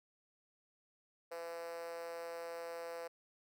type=tone with high-pass filter; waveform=5% pulse; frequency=168.4 Hz; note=E3; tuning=37 cents sharp; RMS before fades=-45 dBFS; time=1.31-3.08 s; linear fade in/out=10 ms; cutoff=540 Hz; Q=8.7; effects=none